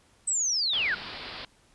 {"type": "linear sweep", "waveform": "sine", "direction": "down", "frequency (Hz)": [8190, 1357], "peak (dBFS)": -24, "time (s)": [0.27, 0.95], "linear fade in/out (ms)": 10}
{"type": "low-pass noise", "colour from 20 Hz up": "white", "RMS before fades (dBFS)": -40, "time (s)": [0.73, 1.45], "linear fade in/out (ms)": 2, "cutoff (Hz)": 4900, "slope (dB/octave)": 96}
{"effects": ["pink hiss -62 dBFS RMS until 1.74 s", "resampled to 24000 Hz"]}